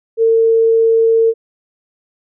sine tone, 452.8 Hz, A4, 50 cents sharp, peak -8 dBFS, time 0.17-1.34 s, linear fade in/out 50 ms, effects none

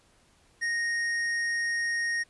triangle tone with hard clipping, 1863 Hz, A#6, 2 cents flat, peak -28 dBFS, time 0.61-2.24 s, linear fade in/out 20 ms, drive 12 dB, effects pink hiss -63 dBFS RMS until 2.29 s + resampled to 24000 Hz

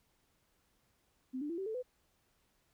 sine tone with pitch steps, 258.4 / 295.1 / 337 / 384.9 / 439.6 / 502.1 Hz, C4 / D4 / E4 / G4 / A4 / B4, -21 / +8 / +38 / -32 / -2 / +29 cents, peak -36 dBFS, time 1.33-1.828 s, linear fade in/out 20 ms, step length 83 ms, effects pink hiss -75 dBFS RMS until 2.73 s

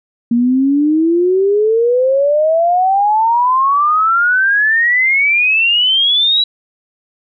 sine exponential sweep, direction up, 232.4 to 3933 Hz, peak -9 dBFS, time 0.31-6.44 s, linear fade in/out 5 ms, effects none

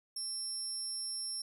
25% pulse tone, 5400 Hz, E8, 41 cents sharp, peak -32 dBFS, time 0.16-1.42 s, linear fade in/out 5 ms, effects none

